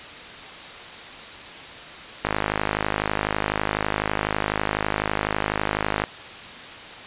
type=click train; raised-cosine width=0.5 ms; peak=-6 dBFS; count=198; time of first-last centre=2.25-6.038 s; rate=52 Hz; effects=white hiss -38 dBFS RMS until 7.06 s + resampled to 8000 Hz